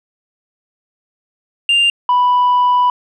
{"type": "tone pair in turn", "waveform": "sine", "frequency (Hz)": [2794, 987.8], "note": ["F7", "B5"], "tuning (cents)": [0, 0], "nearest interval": "octave + tritone", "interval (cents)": 1800, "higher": "first", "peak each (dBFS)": -7, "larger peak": "neither", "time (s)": [[1.69, 1.9], [2.09, 2.9]], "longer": "second", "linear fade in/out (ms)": 2, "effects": ["tanh soft clip ceiling -8 dBFS"]}